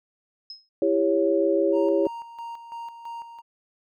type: tone with exponential decay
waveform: sine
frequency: 5140 Hz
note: E8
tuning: 45 cents flat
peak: -33 dBFS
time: 0.5-0.69 s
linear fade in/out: 2 ms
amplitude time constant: 41 ms
type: chord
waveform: sine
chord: C# diminished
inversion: first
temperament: just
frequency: 332.6 / 399.1 / 554.4 Hz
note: E4 / G4 / C#5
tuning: +16 / +31 / 0 cents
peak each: -23 dBFS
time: 0.82-2.07 s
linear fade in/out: 2 ms
type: tone with tremolo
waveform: triangle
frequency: 931 Hz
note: A#5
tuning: 2 cents flat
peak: -31 dBFS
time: 1.72-3.42 s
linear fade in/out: 50 ms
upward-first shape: square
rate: 3 Hz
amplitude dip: 60%
effects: none